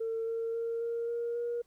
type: tone with pitch steps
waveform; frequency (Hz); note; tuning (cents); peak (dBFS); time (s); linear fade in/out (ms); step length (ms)
sine; 452.2 / 456.7 / 461.2 / 465.7 / 470.3 / 475; A4 / A#4 / A#4 / A#4 / A#4 / A#4; +47 / -36 / -19 / -2 / +15 / +33; -30; 0-1.62; 10; 270
effects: tanh soft clip ceiling -27 dBFS + pink hiss -71 dBFS RMS until 1.66 s